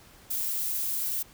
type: noise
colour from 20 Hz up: violet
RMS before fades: -30 dBFS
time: 0.3-1.23 s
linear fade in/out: 10 ms
effects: pink hiss -54 dBFS RMS until 1.33 s